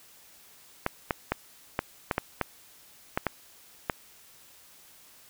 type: clicks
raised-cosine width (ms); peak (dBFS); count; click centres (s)
0.5; -10; 10; 0.864 / 1.108 / 1.32 / 1.791 / 2.112 / 2.181 / 2.413 / 3.175 / 3.267 / 3.898
effects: white hiss -55 dBFS RMS until 5.29 s